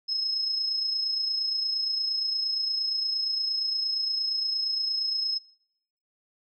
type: tone with amplitude modulation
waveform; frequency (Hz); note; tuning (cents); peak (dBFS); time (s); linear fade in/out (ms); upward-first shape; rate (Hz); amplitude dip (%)
sine; 5170; E8; -34; -23; 0.08-5.39; 20; sine; 28.6; 40
effects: noise-tail reverb RT60 0.8 s tail -26 dB re dry